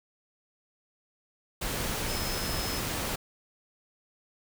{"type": "tone in noise", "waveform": "sine", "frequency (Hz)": 5170, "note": "E8", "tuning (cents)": -34, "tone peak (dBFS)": -38, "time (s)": [2.08, 2.8], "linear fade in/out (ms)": 10, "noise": "pink", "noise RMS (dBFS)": -32, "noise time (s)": [1.61, 3.16], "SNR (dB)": -9, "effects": []}